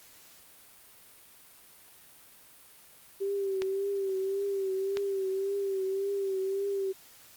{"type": "tone with vibrato", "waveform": "sine", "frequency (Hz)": 390, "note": "G4", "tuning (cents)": -9, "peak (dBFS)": -28, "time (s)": [3.2, 6.93], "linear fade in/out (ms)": 20, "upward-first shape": "triangle", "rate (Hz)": 1.8, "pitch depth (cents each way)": 52}
{"type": "clicks", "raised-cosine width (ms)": 0.2, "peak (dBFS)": -18, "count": 2, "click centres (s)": [3.62, 4.971]}
{"effects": ["white hiss -55 dBFS RMS until 7.36 s", "Opus 48 kbps"]}